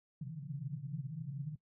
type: band-pass noise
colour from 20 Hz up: white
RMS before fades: -42 dBFS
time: 0.21-1.56 s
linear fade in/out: 5 ms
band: 130 to 160 Hz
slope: 96 dB/octave
effects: noise-tail reverb RT60 0.1 s tail -19 dB re dry